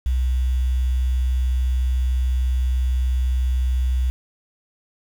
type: tone with quantisation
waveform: sine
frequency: 63.1 Hz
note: B1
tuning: 38 cents sharp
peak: -17 dBFS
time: 0.06-4.1 s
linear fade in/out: 0 ms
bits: 7
effects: none